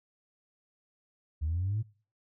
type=exponential sweep; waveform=sine; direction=up; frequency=73.42 to 114.1 Hz; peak=-27 dBFS; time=1.41-1.83 s; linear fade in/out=20 ms; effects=noise-tail reverb RT60 0.4 s tail -23 dB re dry + tanh soft clip ceiling -24 dBFS